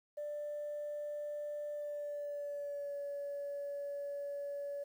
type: tone with pitch glide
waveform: sine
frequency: 590 to 569.2 Hz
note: D5 to C#5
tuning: +8 to +46 cents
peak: -37 dBFS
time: 0.17-4.84 s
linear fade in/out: 10 ms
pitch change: -62 cents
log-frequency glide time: 1.71-2.95 s
effects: tanh soft clip ceiling -35 dBFS + 11-bit